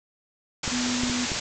white low-pass noise, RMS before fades -30 dBFS, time 0.63-1.4 s, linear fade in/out 5 ms, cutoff 7500 Hz, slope 96 dB/octave
clicks, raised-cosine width 3 ms, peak -18 dBFS, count 4, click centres 0.678 / 1.035 / 1.098 / 1.318 s
sine tone, 246.9 Hz, B3, in tune, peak -26 dBFS, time 0.71-1.26 s, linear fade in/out 20 ms
effects none

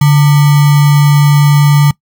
sine tone with sample-and-hold, 144.9 Hz, D3, 23 cents flat, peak -3 dBFS, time 0.01-1.91 s, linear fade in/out 5 ms, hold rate 1050 Hz, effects noise-tail reverb RT60 0.1 s tail -22 dB re dry

